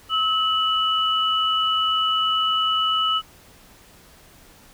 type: tone pair together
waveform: sine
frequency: 1291 / 2959 Hz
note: E6 / F#7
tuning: -37 / -1 cents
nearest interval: octave + major second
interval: 1436 cents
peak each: -21 dBFS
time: 0.09-3.22 s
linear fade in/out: 50 ms
effects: pink hiss -50 dBFS RMS until 4.73 s